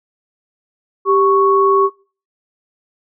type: tone pair together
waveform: sine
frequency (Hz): 392.5 / 1108.7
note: G4 / C#6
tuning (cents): +2 / 0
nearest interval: octave + tritone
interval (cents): 1798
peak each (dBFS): -12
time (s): 1.05-1.9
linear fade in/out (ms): 50
effects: noise-tail reverb RT60 0.4 s tail -23 dB re dry